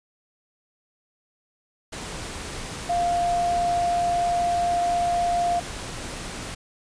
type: tone in noise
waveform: sine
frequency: 698.5 Hz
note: F5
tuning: in tune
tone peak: -20 dBFS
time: 2.89-5.6 s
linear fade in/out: 10 ms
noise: pink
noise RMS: -34 dBFS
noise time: 1.92-6.55 s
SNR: +11 dB
effects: resampled to 22050 Hz